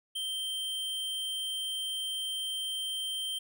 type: tone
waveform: square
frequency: 3136 Hz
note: G7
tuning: in tune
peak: -33 dBFS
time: 0.15-3.39 s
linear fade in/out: 10 ms
effects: none